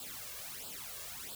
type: noise with flanger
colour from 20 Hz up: white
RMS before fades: -45 dBFS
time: 0-1.35 s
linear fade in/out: 2 ms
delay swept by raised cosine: 0.24 to 1.84 ms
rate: 1.5 Hz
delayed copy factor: +0.8
effects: none